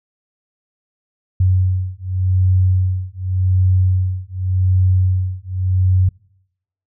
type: beating tone pair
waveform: sine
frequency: 92.3 / 93.17 Hz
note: F#2 / F#2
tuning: -4 / +13 cents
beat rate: 0.87 Hz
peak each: -16 dBFS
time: 1.4-6.09 s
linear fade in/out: 5 ms
effects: noise-tail reverb RT60 0.8 s tail -26 dB re dry